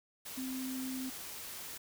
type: tone in noise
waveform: sine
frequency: 260 Hz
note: C4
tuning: 11 cents flat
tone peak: -37 dBFS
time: 0.37-1.1 s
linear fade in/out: 10 ms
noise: white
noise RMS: -45 dBFS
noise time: 0.25-1.78 s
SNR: +5 dB
effects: none